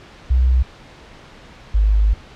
sine tone pair in turn, 63.3 / 51.97 Hz, B1 / G#1, +43 / +2 cents, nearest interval minor third, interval 341 cents, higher first, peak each -11 dBFS, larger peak neither, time 0.3-0.63 / 1.74-2.14 s, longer second, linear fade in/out 10 ms, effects pink hiss -42 dBFS RMS until 2.35 s + low-pass 4000 Hz 12 dB/octave

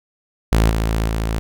sawtooth tone with level steps, 55.1 Hz, A1, 3 cents sharp, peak -8 / -13 / -15 dBFS, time 0.52-1.39 s, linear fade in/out 0 ms, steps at 0.7 / 1.08 s, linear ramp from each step 5 ms, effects none

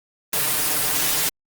white noise with comb filter, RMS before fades -21 dBFS, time 0.33-1.29 s, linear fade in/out 2 ms, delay 6.6 ms, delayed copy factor +0.9, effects Opus 32 kbps

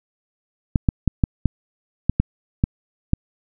clicks, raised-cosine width 5 ms, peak -3 dBFS, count 9, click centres 0.758 / 0.888 / 1.077 / 1.238 / 1.457 / 2.096 / 2.2 / 2.639 / 3.134 s, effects none

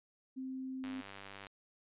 sine tone, 261.6 Hz, C4, in tune, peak -39 dBFS, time 0.36-1.02 s, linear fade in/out 20 ms
click train, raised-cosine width 0.3 ms, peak -32 dBFS, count 63, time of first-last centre 0.84-1.468 s, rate 98.7 Hz
effects resampled to 8000 Hz

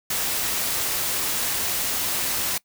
white noise, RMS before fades -25 dBFS, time 0.1-2.58 s, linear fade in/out 5 ms, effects noise-tail reverb RT60 0.1 s tail -22 dB re dry

